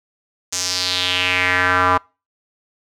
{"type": "tone with band-pass filter sweep", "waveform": "square", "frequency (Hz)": 91, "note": "F#2", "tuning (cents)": -28, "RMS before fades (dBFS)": -18, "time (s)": [0.52, 1.98], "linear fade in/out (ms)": 10, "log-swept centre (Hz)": [6600, 1100], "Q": 3.4, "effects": ["noise-tail reverb RT60 0.3 s tail -26 dB re dry"]}